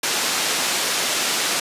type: band-pass noise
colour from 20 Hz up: white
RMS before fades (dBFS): -22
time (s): 0.03-1.6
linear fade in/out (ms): 5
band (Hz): 230 to 6900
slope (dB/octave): 12
effects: resampled to 32000 Hz